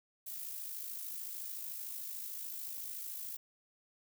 violet noise with amplitude modulation, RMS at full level -41 dBFS, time 0.26-3.37 s, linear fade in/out 10 ms, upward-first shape sine, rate 53.6 Hz, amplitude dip 45%, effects none

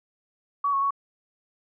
sine tone with pitch steps, 1133 / 1101 / 1115 Hz, C#6 / C#6 / C#6, +37 / -12 / +10 cents, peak -21 dBFS, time 0.64-0.907 s, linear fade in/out 5 ms, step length 89 ms, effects none

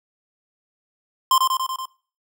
square tone with echo, 1046.5 Hz, C6, in tune, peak -14 dBFS, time 1.31-1.38 s, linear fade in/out 2 ms, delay 95 ms, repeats 5, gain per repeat -3 dB, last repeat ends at 1.855 s, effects noise-tail reverb RT60 0.4 s tail -20 dB re dry

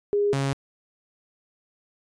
sine / sawtooth tone pair in turn, 409.2 / 137.27 Hz, G#4 / C#3, -26 / -17 cents, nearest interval octave + perfect fifth, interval 1891 cents, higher first, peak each -19 dBFS, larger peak neither, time 0.13-0.33 / 0.33-0.53 s, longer neither, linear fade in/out 0 ms, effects resampled to 22050 Hz

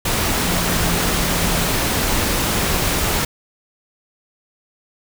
sine tone in noise, 172.3 Hz, F3, 23 cents flat, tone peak -25 dBFS, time 0.47-1.68 s, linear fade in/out 5 ms, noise pink, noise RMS -19 dBFS, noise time 0.05-3.25 s, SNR -9 dB, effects none

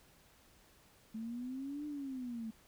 sine exponential two-way sweep, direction up then down, 217.9 to 300.4 to 217.9 Hz, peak -39 dBFS, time 1.14-2.51 s, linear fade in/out 10 ms, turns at 1.86 s, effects pink hiss -65 dBFS RMS until 2.67 s

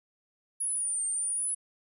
sine exponential two-way sweep, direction down then up, 10548 to 8700 to 10240 Hz, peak -28 dBFS, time 0.6-1.55 s, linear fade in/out 10 ms, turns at 1.05 s, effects none

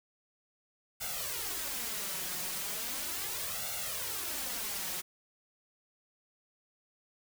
white noise with flanger, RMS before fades -37 dBFS, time 1-5.02 s, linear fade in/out 20 ms, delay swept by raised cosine 1.4 to 5.5 ms, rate 0.37 Hz, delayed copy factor +0.8, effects none

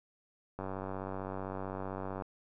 click train, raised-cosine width 1 ms, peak -25 dBFS, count 157, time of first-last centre 0.59-2.222 s, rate 95.6 Hz, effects none

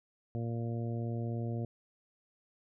harmonic tone, 116.54 Hz, A#2, in tune, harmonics 1 / 2 / 3 / 4 / 5 / 6, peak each -34 / -40 / -44 / -46 / -48 / -50 dBFS, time 0.35-1.65 s, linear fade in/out 0 ms, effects none

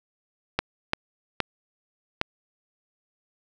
clicks, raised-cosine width 0.3 ms, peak -6 dBFS, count 4, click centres 0.59 / 0.934 / 1.403 / 2.214 s, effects none

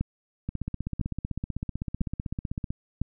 two click trains, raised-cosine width 5 ms, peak -18 / -14 dBFS, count 36 / 4, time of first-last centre 0.49-2.705 / 0.01-3.016 s, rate 15.8 / 0.998 Hz, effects none

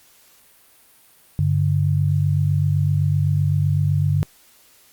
sine tone pair together, 98 / 145.86 Hz, G2 / D3, 0 / -12 cents, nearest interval perfect fifth, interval 688 cents, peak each -19 / -18 dBFS, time 1.39-4.23 s, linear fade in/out 0 ms, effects white hiss -53 dBFS RMS until 4.92 s + Opus 48 kbps

